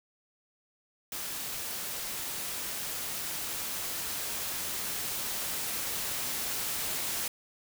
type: noise with level ramp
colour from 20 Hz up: white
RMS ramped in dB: -37 to -33 dBFS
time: 1.12-7.28 s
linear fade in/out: 2 ms
effects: none